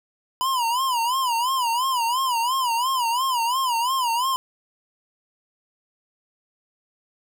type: tone with vibrato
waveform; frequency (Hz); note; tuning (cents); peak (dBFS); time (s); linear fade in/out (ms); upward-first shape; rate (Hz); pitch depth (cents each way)
square; 990; B5; +4; -21; 0.41-4.36; 0; sine; 2.9; 140
effects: none